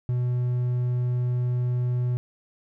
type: tone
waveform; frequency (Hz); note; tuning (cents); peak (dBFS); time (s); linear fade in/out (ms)
triangle; 123.47; B2; 0; -20; 0.09-2.17; 0
effects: none